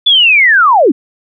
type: linear sweep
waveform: sine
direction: down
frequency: 3499 to 228.7 Hz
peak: -4 dBFS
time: 0.06-0.92 s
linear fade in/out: 10 ms
effects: none